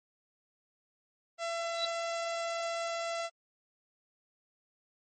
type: tone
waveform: sawtooth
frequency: 673 Hz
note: E5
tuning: 36 cents sharp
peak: -29 dBFS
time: 1.38-3.3 s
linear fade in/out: 50 ms
type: tone with exponential growth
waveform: sine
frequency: 3951 Hz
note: B7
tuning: in tune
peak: -26 dBFS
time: 1.68-1.85 s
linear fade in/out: 0 ms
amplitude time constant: 36 ms
effects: MP3 32 kbps